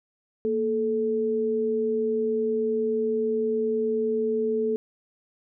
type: tone pair together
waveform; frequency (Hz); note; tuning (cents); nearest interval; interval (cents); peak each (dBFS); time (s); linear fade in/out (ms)
sine; 231.6 / 435.2; A#3 / A4; -11 / -19; major seventh; 1092; -29 / -23; 0.45-4.76; 0
effects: none